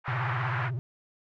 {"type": "band-pass noise", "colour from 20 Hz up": "white", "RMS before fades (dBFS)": -33, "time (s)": [0.04, 0.71], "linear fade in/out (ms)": 50, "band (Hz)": [750, 1800], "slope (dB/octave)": 24}
{"type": "tone with vibrato", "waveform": "triangle", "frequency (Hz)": 123.47, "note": "B2", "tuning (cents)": 0, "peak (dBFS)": -27, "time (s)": [0.08, 0.79], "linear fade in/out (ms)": 0, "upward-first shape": "sine", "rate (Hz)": 16, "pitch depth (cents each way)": 160}
{"effects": []}